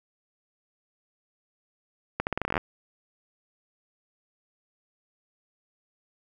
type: accelerating click train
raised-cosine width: 0.5 ms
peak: -11 dBFS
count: 13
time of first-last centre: 2.2-2.578 s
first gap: 69 ms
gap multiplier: 0.84
effects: 8-bit